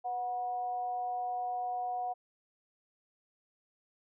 sine tone with amplitude modulation, 732 Hz, F#5, 19 cents flat, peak -30 dBFS, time 0.04-2.14 s, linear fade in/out 20 ms, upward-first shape sine, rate 237 Hz, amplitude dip 50%, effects none

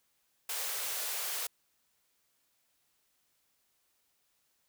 white high-pass noise, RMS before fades -36 dBFS, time 0.49-1.47 s, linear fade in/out 5 ms, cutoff 420 Hz, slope 48 dB/octave, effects white hiss -75 dBFS RMS until 4.68 s

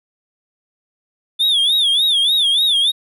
triangle tone with vibrato, 3496 Hz, A7, 12 cents flat, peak -11 dBFS, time 1.39-2.92 s, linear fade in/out 20 ms, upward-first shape sine, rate 3.4 Hz, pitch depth 150 cents each way, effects none

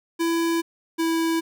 square tone pair in turn, 333.3 / 328.5 Hz, E4 / E4, +19 / -6 cents, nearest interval unison, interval 25 cents, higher first, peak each -21 dBFS, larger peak neither, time 0.19-0.62 / 0.98-1.41 s, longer neither, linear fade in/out 20 ms, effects none

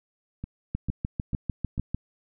two click trains, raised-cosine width 5 ms, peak -21 / -15 dBFS, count 4 / 9, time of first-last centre 0.44-1.779 / 0.75-1.946 s, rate 2.24 / 6.69 Hz, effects none

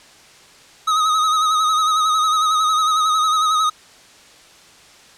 square tone with vibrato, 1262 Hz, D#6, 24 cents sharp, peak -15 dBFS, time 0.87-3.7 s, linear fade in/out 10 ms, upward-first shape sine, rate 11 Hz, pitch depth 45 cents each way, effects white hiss -46 dBFS RMS until 5.17 s + low-pass 7000 Hz 12 dB/octave

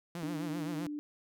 sawtooth tone with vibrato, 164.81 Hz, E3, in tune, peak -34 dBFS, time 0.15-0.87 s, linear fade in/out 2 ms, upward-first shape triangle, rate 7.7 Hz, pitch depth 140 cents each way
sine tone, 295.7 Hz, D4, 12 cents sharp, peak -36 dBFS, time 0.23-0.99 s, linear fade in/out 0 ms
effects none

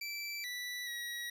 25% pulse tone with pitch steps, 2329 / 1966 / 1913 Hz, D7 / B6 / A#6, -15 / -8 / +44 cents, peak -35 dBFS, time 0.01-1.3 s, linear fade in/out 5 ms, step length 430 ms, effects none

